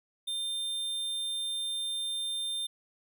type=tone; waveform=square; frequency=3600 Hz; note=A7; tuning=39 cents sharp; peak=-32 dBFS; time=0.27-2.67 s; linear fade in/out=10 ms; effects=none